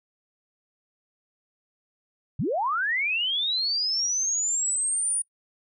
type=linear sweep; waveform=sine; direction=up; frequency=94.7 to 9620 Hz; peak=-23 dBFS; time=2.39-5.22 s; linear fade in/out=5 ms; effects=noise-tail reverb RT60 0.1 s tail -23 dB re dry